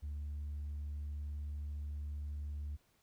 triangle tone with tanh clipping, 73.42 Hz, D2, in tune, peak -39 dBFS, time 0.02-2.77 s, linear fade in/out 20 ms, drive 6 dB, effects pink hiss -73 dBFS RMS until 3.02 s

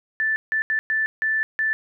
sine tone bursts at uneven times, 1760 Hz, A6, in tune, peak -19 dBFS, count 6, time 0.2-0.36 / 0.52-0.62 / 0.7-0.79 / 0.9-1.06 / 1.22-1.43 / 1.59-1.73 s, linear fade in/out 0 ms, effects none

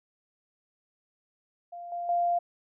sine tone with level steps, 696 Hz, F5, 6 cents flat, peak -38 / -31 / -23 dBFS, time 1.72-2.39 s, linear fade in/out 10 ms, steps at 1.92 / 2.09 s, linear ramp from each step 2 ms, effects none

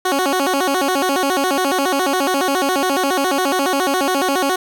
15% pulse tone with vibrato, 320 Hz, D#4, 49 cents sharp, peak -9 dBFS, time 0.05-4.56 s, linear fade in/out 5 ms, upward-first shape square, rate 7.2 Hz, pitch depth 250 cents each way, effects none

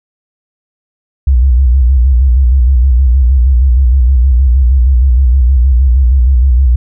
sine tone with vibrato, 63.6 Hz, C2, 48 cents flat, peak -4 dBFS, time 1.27-6.76 s, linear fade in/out 5 ms, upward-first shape square, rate 6.4 Hz, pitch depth 100 cents each way, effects none

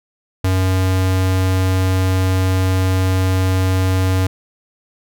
square tone, 93.6 Hz, F#2, 20 cents sharp, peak -14 dBFS, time 0.44-4.27 s, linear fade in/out 5 ms, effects none

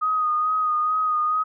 sine tone with vibrato, 1244.5 Hz, D#6, in tune, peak -19 dBFS, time 0.01-1.44 s, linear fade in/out 20 ms, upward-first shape sine, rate 2.3 Hz, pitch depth 27 cents each way, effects none

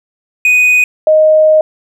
triangle / sine tone pair in turn, 2489 / 622.2 Hz, D#7 / D#5, 0 / 0 cents, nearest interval 2 octaves, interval 2400 cents, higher first, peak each -4 dBFS, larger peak neither, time 0.45-0.84 / 1.07-1.61 s, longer second, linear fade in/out 2 ms, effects none

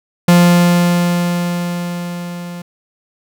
45% pulse tone with level ramp, 174.61 Hz, F3, in tune, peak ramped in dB -5 to -26 dBFS, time 0.28-2.62 s, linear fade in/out 5 ms, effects none

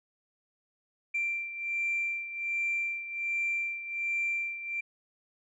sine beating tone pair, 2358 / 2359.3 Hz, D7 / D7, +6 / +7 cents, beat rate 1.3 Hz, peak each -30 / -35 dBFS, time 1.14-4.81 s, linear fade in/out 10 ms, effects tanh soft clip ceiling -23 dBFS

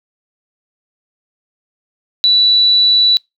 sine tone, 3951 Hz, B7, in tune, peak -7 dBFS, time 2.24-3.17 s, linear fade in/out 0 ms, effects noise-tail reverb RT60 0.2 s tail -26 dB re dry

